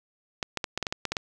clicks, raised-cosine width 0.2 ms, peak -11 dBFS, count 10, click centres 0.428 / 0.573 / 0.642 / 0.776 / 0.827 / 0.868 / 0.925 / 1.053 / 1.12 / 1.168 s, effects 8-bit

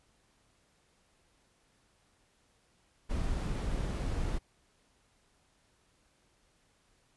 brown noise, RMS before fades -33 dBFS, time 3.09-4.39 s, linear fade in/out 20 ms, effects pink hiss -70 dBFS RMS until 7.16 s + resampled to 24000 Hz

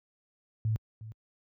sine tone with echo, 109.8 Hz, A2, 3 cents flat, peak -25 dBFS, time 0.65-0.76 s, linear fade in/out 0 ms, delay 360 ms, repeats 1, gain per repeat -15 dB, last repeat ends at 1.12 s, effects high-pass 60 Hz 12 dB/octave

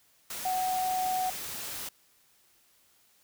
sine tone in noise, 743 Hz, F#5, 7 cents sharp, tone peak -27 dBFS, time 0.45-1.3 s, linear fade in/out 5 ms, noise white, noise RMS -38 dBFS, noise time 0.3-1.89 s, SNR +8 dB, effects white hiss -65 dBFS RMS until 3.23 s

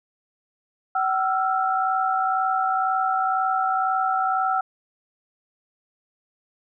sine tone cluster, 760 / 1324 / 1386 Hz, F#5 / E6 / F6, +46 / +7 / -14 cents, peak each -22 / -24 / -29 dBFS, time 0.95-4.61 s, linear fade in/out 5 ms, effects none

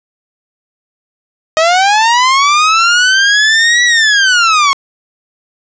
sawtooth linear two-way sweep, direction up then down, 622.3 to 1955 to 1084 Hz, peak -3 dBFS, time 1.57-4.73 s, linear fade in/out 0 ms, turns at 3.84 s, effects resampled to 16000 Hz + 7-bit

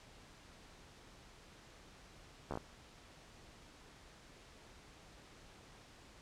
slowing click train, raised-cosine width 1 ms, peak -26 dBFS, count 5, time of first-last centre 2.51-2.574 s, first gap 13 ms, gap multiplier 1.14, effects pink hiss -59 dBFS RMS until 6.21 s + low-pass 7000 Hz 12 dB/octave

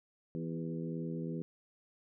harmonic tone with a mistuned harmonic, 82.6 Hz, E2, 4 cents sharp, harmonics 2 / 3 / 4 / 5 / 6, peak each -38 / -42 / -44 / -46 / -48 dBFS, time 0.35-1.42 s, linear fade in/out 0 ms, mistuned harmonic 5, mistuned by -28 cents, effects none

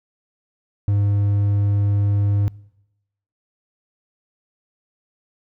triangle tone, 101.5 Hz, G#2, 39 cents flat, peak -13 dBFS, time 0.88-2.48 s, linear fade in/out 0 ms, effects noise-tail reverb RT60 0.9 s tail -24 dB re dry

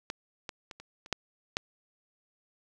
clicks, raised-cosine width 0.2 ms, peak -17 / -20 / -25 / -29 / -30 / -11 / -11 dBFS, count 7, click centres 0.101 / 0.492 / 0.712 / 0.8 / 1.061 / 1.127 / 1.569 s, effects none

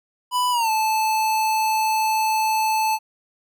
square tone with pitch glide, 992 to 873.6 Hz, B5 to A5, +7 to -13 cents, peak -19 dBFS, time 0.31-2.99 s, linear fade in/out 50 ms, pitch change -220 cents, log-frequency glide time 0.51-0.7 s, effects none

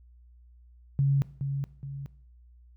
sine tone with echo, 138.59 Hz, C#3, in tune, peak -20 dBFS, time 0.99-1.22 s, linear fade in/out 0 ms, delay 420 ms, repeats 2, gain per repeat -7 dB, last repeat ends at 2.06 s, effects noise-tail reverb RT60 0.6 s tail -19 dB re dry + added 60 Hz sine -52 dBFS peak until 2.76 s

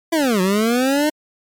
25% pulse linear two-way sweep, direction down then up, 340.7 to 180 to 309 Hz, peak -11 dBFS, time 0.12-1.1 s, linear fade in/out 10 ms, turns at 0.41 s, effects MP3 96 kbps

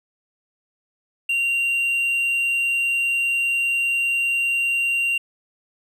triangle tone, 2765 Hz, F7, 18 cents flat, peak -17 dBFS, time 1.29-5.18 s, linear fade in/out 5 ms, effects none

